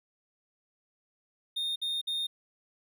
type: tone bursts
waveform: triangle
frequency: 3669 Hz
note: A#7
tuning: 28 cents flat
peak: -28 dBFS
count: 3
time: 1.56-2.27 s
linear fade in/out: 10 ms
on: 200 ms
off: 55 ms
effects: none